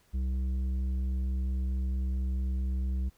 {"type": "tone with tanh clipping", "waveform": "sine", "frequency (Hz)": 64.6, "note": "C2", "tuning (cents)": -21, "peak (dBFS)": -29, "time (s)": [0.13, 3.1], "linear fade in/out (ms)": 20, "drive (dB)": 8, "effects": ["pink hiss -66 dBFS RMS until 3.17 s"]}